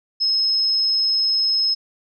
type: tone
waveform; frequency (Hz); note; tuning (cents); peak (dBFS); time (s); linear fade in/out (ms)
sine; 5170; E8; -34; -16; 0.2-1.75; 20
effects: none